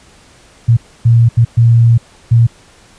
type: tone bursts at uneven times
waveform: sine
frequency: 116.54 Hz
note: A#2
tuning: in tune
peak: -4 dBFS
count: 5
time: 0.68-0.77 / 1.05-1.29 / 1.37-1.45 / 1.57-1.98 / 2.31-2.47 s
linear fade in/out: 10 ms
effects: pink hiss -44 dBFS RMS until 2.98 s + resampled to 22050 Hz